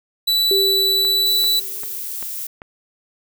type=tone; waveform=45% pulse; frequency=3958 Hz; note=B7; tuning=3 cents sharp; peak=-15 dBFS; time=0.27-1.6 s; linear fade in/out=10 ms
type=tone with exponential decay; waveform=sine; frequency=392 Hz; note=G4; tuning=in tune; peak=-16 dBFS; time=0.51-2.17 s; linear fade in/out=2 ms; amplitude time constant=360 ms
type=click train; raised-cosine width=0.5 ms; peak=-20 dBFS; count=5; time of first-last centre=1.05-2.619 s; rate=2.55 Hz
type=noise; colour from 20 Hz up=violet; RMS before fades=-28 dBFS; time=1.26-2.47 s; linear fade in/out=5 ms
effects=none